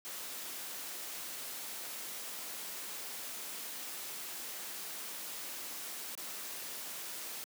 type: noise with dropouts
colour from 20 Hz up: white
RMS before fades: -43 dBFS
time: 0.05-7.44 s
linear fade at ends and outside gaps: 0 ms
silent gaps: 6.151-6.176 s
effects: high-pass 200 Hz 12 dB/octave